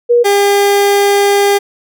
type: tone pair in turn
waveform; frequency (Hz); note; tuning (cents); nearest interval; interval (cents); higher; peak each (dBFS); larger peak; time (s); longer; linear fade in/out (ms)
sine / 30% pulse; 479.2 / 403; A#4 / G4; +48 / +48; minor third; 300; first; -5; neither; 0.09-0.24 / 0.24-1.59; second; 20
effects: none